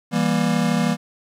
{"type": "chord", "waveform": "square", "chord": "E diminished", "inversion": "none", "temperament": "just", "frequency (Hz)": [164.81, 197.78, 237.3], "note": ["E3", "G3", "Bb3"], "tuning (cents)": [0, 16, 31], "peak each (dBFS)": [-23, -23, -22], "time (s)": [0.11, 0.97], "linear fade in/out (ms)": 50, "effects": ["low-pass 10000 Hz 12 dB/octave", "9-bit"]}